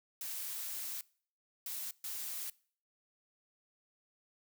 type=noise bursts at uneven times; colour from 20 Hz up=blue; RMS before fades=-41 dBFS; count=3; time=0.21-1.01 / 1.66-1.91 / 2.04-2.5 s; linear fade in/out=2 ms; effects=noise-tail reverb RT60 0.5 s tail -23 dB re dry